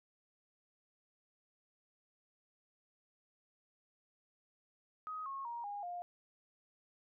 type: tone with pitch steps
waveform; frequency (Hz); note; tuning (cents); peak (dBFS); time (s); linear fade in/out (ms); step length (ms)
sine; 1258 / 1088.8 / 942.4 / 815.7 / 706; D#6 / C#6 / A#5 / G#5 / F5; +19 / -31 / +19 / -31 / +19; -40; 5.07-6.02; 0; 190
effects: none